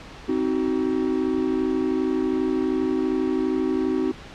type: chord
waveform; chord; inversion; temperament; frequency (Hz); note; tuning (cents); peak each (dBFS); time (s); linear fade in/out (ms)
triangle; C diminished; none; just; 261.6 / 314 / 376.7; C4 / Eb4 / Gb4; 0 / +16 / +31; -23; 0.28-4.12; 10
effects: pink hiss -41 dBFS RMS until 4.34 s + low-pass 4000 Hz 12 dB/octave